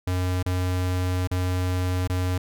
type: tone with dropouts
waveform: square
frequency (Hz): 91.1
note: F#2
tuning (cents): -26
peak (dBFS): -23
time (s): 0.07-2.38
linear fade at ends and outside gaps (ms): 5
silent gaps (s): 0.428-0.46 / 1.274-1.312 / 2.075-2.097
effects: none